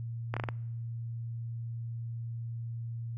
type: slowing click train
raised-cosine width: 0.5 ms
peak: -18 dBFS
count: 5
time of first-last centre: 0.34-0.488 s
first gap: 26 ms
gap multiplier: 1.24
effects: noise-tail reverb RT60 1.0 s tail -25 dB re dry + added 116 Hz sine -35 dBFS peak until 3.17 s